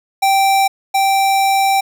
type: tone pair in turn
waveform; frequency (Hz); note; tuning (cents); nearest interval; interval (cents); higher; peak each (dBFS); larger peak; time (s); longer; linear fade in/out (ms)
square; 781 / 781; G5 / G5; -7 / -7; unison; 0; neither; -11 / -12; first; 0.22-0.68 / 0.94-1.81; second; 10
effects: none